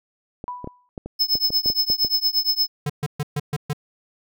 clicks, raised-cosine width 2 ms, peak -18 dBFS, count 11, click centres 0.441 / 0.644 / 0.674 / 0.978 / 1.06 / 1.354 / 1.504 / 1.66 / 1.701 / 1.901 / 2.048 s
sine tone with exponential decay, 987.8 Hz, B5, in tune, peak -25 dBFS, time 0.48-0.89 s, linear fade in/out 0 ms, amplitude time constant 89 ms
square tone with tremolo, 5210 Hz, E8, 21 cents flat, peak -15 dBFS, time 1.19-2.68 s, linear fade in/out 20 ms, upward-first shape triangle, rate 8.6 Hz, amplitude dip 100%
square tone bursts, 146.83 Hz, D3, in tune, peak -22 dBFS, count 6, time 2.86-3.732 s, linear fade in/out 5 ms, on 37 ms, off 130 ms
effects none

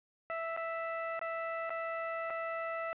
20% pulse tone with dropouts, 659.3 Hz, E5, in tune, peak -30 dBFS, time 0.3-2.93 s, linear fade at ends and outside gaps 0 ms, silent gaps 0.565-0.574 / 1.193-1.214 / 1.695-1.704 / 2.3-2.305 s, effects resampled to 8000 Hz + 10-bit

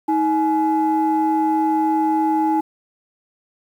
sine tone pair together, 316.9 / 846 Hz, D#4 / G#5, +32 / +32 cents, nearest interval octave + perfect fourth, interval 1700 cents, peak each -17 dBFS, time 0.08-2.61 s, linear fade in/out 10 ms, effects tanh soft clip ceiling -10 dBFS + 8-bit

